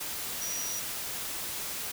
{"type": "tone in noise", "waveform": "sine", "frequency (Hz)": 5800, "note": "F#8", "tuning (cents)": -35, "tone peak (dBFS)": -34, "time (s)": [0.41, 0.8], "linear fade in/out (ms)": 10, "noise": "white", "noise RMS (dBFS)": -36, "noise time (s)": [0, 1.92], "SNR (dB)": -1, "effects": []}